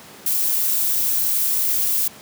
violet noise with amplitude modulation, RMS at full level -18 dBFS, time 0.26-2.08 s, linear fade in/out 5 ms, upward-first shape sine, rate 233 Hz, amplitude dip 40%, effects pink hiss -42 dBFS RMS until 2.21 s + high-pass 150 Hz 12 dB/octave

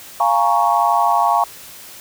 sine chord, Bb minor seventh, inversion second, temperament equal, 698.5 / 830.6 / 932.3 / 1108.7 Hz, F5 / Ab5 / Bb5 / Db6, 0 / 0 / 0 / 0 cents, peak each -18 dBFS, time 0.2-1.44 s, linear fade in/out 2 ms, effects white hiss -38 dBFS RMS until 2 s

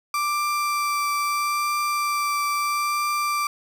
35% pulse tone with vibrato, 1174.7 Hz, D6, in tune, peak -20 dBFS, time 0.14-3.47 s, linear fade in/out 2 ms, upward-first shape triangle, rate 0.76 Hz, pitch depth 12 cents each way, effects none

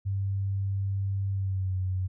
sine tone with pitch glide, 98 to 93.09 Hz, G2 to F#2, 0 to +11 cents, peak -26 dBFS, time 0.05-2.08 s, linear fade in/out 20 ms, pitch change -89 cents, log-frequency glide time 1.31-1.76 s, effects none

